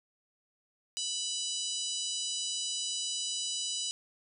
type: harmonic tone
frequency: 987.8 Hz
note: B5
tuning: in tune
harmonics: 3 / 4 / 5 / 6 / 7 / 8 / 9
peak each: -38 / -39 / -40 / -41 / -41 / -42 / -43 dBFS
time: 0.97-3.91 s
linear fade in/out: 0 ms
effects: none